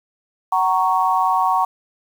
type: chord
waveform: sine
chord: F# major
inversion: none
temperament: equal with one note detuned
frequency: 751.6 / 932.3 / 1108.7 Hz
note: F#5 / A#5 / C#6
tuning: +27 / 0 / 0 cents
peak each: -19 dBFS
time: 0.52-1.65 s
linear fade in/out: 5 ms
effects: 7-bit